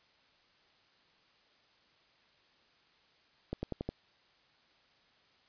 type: accelerating click train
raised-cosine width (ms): 2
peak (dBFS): -22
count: 5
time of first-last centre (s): 3.53-3.89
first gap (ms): 100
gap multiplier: 0.93
effects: white hiss -67 dBFS RMS until 5.48 s + resampled to 11025 Hz